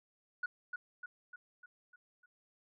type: tone with echo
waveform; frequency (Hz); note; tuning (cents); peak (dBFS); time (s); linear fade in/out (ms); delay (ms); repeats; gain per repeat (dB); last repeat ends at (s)
sine; 1460; F#6; -24; -32; 0.43-0.46; 5; 300; 6; -5; 2.26
effects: tanh soft clip ceiling -29 dBFS